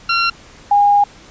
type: tone pair in turn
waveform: 20% pulse / sine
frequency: 1371 / 815.2 Hz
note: F6 / G#5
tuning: -32 / -32 cents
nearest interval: major sixth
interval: 900 cents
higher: first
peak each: -8 dBFS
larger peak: neither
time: 0.09-0.3 / 0.71-1.04 s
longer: second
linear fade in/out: 5 ms
effects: pink hiss -42 dBFS RMS until 1.3 s + resampled to 16000 Hz